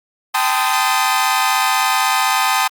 sawtooth chord, A half-diminished seventh, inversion third, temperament equal with one note detuned, 784 / 880 / 1027.3 / 1244.5 Hz, G5 / A5 / C6 / Eb6, 0 / 0 / -32 / 0 cents, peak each -16 dBFS, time 0.34-2.68 s, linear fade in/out 10 ms, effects Opus 32 kbps

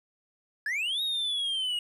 triangle linear two-way sweep, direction up then down, 1650 to 3796 to 2863 Hz, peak -26 dBFS, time 0.66-1.79 s, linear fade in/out 2 ms, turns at 1.02 s, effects resampled to 32000 Hz + 11-bit

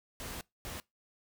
pink noise bursts at uneven times, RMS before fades -42 dBFS, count 2, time 0.2-0.41 / 0.65-0.8 s, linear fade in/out 0 ms, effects noise-tail reverb RT60 0.2 s tail -23 dB re dry

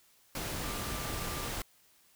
sine tone in noise, 1185 Hz, D6, 15 cents sharp, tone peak -45 dBFS, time 0.64-1.48 s, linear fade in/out 2 ms, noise pink, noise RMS -37 dBFS, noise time 0.35-1.62 s, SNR -11 dB, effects white hiss -65 dBFS RMS until 2.15 s

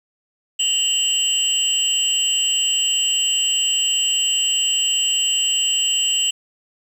sine tone cluster, 2812 / 3055 / 7780 Hz, F7 / G7 / B8, +11 / -45 / -27 cents, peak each -20 dBFS, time 0.59-6.31 s, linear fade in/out 10 ms, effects tanh soft clip ceiling -10 dBFS + 8-bit

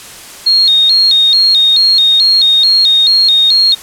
sine tone with vibrato, 3977 Hz, B7, 11 cents sharp, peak -5 dBFS, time 0.46-3.75 s, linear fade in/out 10 ms, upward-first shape square, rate 2.3 Hz, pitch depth 120 cents each way, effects white hiss -31 dBFS RMS until 3.82 s + low-pass 11000 Hz 12 dB/octave

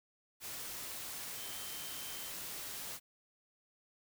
sine tone in noise, 3110 Hz, G7, 14 cents flat, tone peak -52 dBFS, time 1.35-2.34 s, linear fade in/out 50 ms, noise white, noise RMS -44 dBFS, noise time 0.4-3 s, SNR -11 dB, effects none

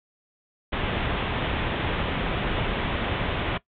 pink low-pass noise, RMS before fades -27 dBFS, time 0.72-3.58 s, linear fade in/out 10 ms, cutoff 3600 Hz, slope 96 dB/octave, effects noise-tail reverb RT60 0.1 s tail -19 dB re dry

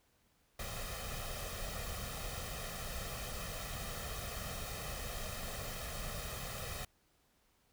pink noise with comb filter, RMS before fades -42 dBFS, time 0.59-6.85 s, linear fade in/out 5 ms, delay 1.6 ms, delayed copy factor +0.7, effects pink hiss -73 dBFS RMS until 7.72 s

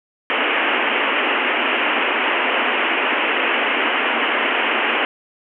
white band-pass noise, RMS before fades -19 dBFS, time 0.3-5.05 s, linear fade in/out 0 ms, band 230 to 3000 Hz, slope 96 dB/octave, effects none

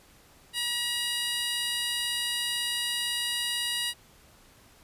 15% pulse tone with high-pass filter, 958 Hz, A#5, 47 cents sharp, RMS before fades -30 dBFS, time 0.53-3.94 s, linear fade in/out 50 ms, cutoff 2900 Hz, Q 0.87, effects pink hiss -57 dBFS RMS until 4.83 s + resampled to 32000 Hz

